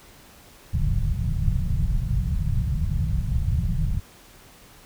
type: low-pass noise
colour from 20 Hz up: pink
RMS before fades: -23 dBFS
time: 0.73-4 s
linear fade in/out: 5 ms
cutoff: 170 Hz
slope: 48 dB/octave
effects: pink hiss -50 dBFS RMS until 4.85 s